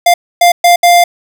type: tone bursts at uneven times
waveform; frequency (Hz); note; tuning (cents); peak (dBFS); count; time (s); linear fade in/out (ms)
square; 698.5; F5; 0; -4; 4; 0.06-0.14 / 0.41-0.52 / 0.64-0.76 / 0.83-1.04; 5
effects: none